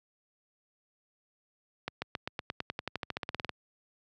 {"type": "accelerating click train", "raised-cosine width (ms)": 0.3, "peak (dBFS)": -17, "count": 20, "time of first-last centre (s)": [1.88, 3.493], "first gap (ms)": 140, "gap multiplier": 0.94, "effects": ["high-pass 80 Hz 12 dB/octave"]}